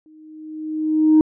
sine tone with exponential growth, 311 Hz, D#4, 1 cent flat, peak -6 dBFS, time 0.06-1.21 s, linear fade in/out 1 ms, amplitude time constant 250 ms, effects tanh soft clip ceiling -6 dBFS

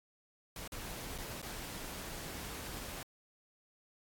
pink noise with dropouts, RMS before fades -44 dBFS, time 0.56-3.03 s, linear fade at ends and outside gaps 2 ms, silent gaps 0.677-0.72 / 1.18-1.184 / 1.418-1.427 s, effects AAC 64 kbps

